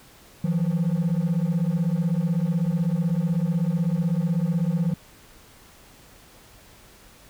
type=beating tone pair; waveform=triangle; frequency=161.2 / 177.2 Hz; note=E3 / F3; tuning=-38 / +25 cents; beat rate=16 Hz; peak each=-20 dBFS; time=0.44-4.94 s; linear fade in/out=5 ms; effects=tanh soft clip ceiling -16 dBFS + pink hiss -51 dBFS RMS until 7.29 s